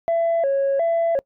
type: tone with vibrato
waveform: sine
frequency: 607 Hz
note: D#5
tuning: 43 cents flat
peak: -15 dBFS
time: 0.08-1.19 s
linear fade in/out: 0 ms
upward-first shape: square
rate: 1.4 Hz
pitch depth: 170 cents each way
effects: noise-tail reverb RT60 0.1 s tail -25 dB re dry + tanh soft clip ceiling -15 dBFS